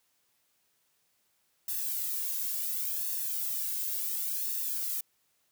violet noise with flanger, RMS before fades -33 dBFS, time 1.68-5.01 s, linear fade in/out 5 ms, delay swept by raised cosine 1.1 to 1.88 ms, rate 0.7 Hz, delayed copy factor +0.95, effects white hiss -73 dBFS RMS until 5.51 s + high-pass 60 Hz 12 dB/octave

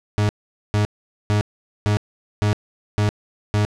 40% pulse tone bursts, 104.5 Hz, G#2, 11 cents sharp, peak -15 dBFS, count 7, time 0.18-3.65 s, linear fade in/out 0 ms, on 110 ms, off 450 ms, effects low-pass 7000 Hz 12 dB/octave

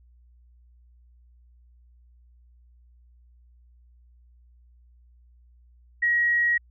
sine tone, 1900 Hz, A#6, 33 cents sharp, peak -19 dBFS, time 6.02-6.58 s, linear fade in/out 10 ms, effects added 60 Hz sine -53 dBFS peak until 6.7 s

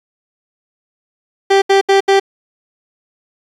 30% pulse tone bursts, 391.7 Hz, G4, 1 cent flat, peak -5 dBFS, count 4, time 1.5-2.199 s, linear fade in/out 10 ms, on 120 ms, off 73 ms, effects low-pass 5000 Hz 12 dB/octave + 7-bit

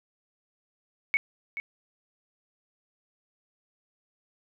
sine tone with echo, 2217 Hz, C#7, in tune, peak -20 dBFS, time 1.14-1.17 s, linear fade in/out 0 ms, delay 430 ms, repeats 1, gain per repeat -11 dB, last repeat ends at 1.6 s, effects none

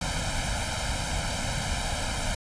pink noise with comb filter, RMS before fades -29 dBFS, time 0.01-2.35 s, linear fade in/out 5 ms, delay 1.3 ms, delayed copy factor +1, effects resampled to 22050 Hz

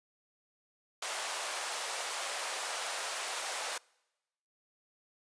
pink high-pass noise, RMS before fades -37 dBFS, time 1.02-3.78 s, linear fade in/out 5 ms, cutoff 580 Hz, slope 24 dB/octave, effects noise-tail reverb RT60 1.0 s tail -26 dB re dry + resampled to 22050 Hz

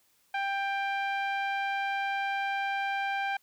sawtooth tone with low-pass filter, 790 Hz, G5, 13 cents sharp, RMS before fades -31 dBFS, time 0.34-3.37 s, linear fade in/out 5 ms, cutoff 2300 Hz, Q 1.7, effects white hiss -68 dBFS RMS until 3.42 s

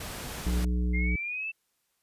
pink noise, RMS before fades -38 dBFS, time 0-0.65 s, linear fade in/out 5 ms
harmonic tone, 60.5 Hz, B1, 35 cents flat, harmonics 1 / 3 / 5 / 7, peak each -25 / -32 / -39 / -44 dBFS, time 0.46-1.16 s, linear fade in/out 5 ms
sine exponential sweep, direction up, 2093 to 2677 Hz, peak -31 dBFS, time 0.93-1.52 s, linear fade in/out 20 ms
effects white hiss -75 dBFS RMS until 2.02 s + resampled to 32000 Hz

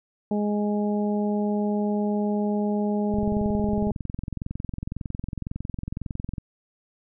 harmonic tone, 207.7 Hz, G#3, in tune, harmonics 1 / 2 / 3 / 4, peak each -23 / -29 / -33 / -35 dBFS, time 0.31-3.91 s, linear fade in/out 2 ms
click train, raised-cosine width 5 ms, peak -18 dBFS, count 72, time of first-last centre 3.14-6.382 s, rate 21.9 Hz
effects none

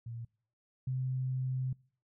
sine tone pair in turn, 116.54 / 129.49 Hz, A#2 / C3, 0 / -18 cents, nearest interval major second, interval 182 cents, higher second, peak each -39 / -31 dBFS, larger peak second, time 0.06-0.25 / 0.87-1.73 s, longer second, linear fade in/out 5 ms, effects noise-tail reverb RT60 0.5 s tail -25 dB re dry

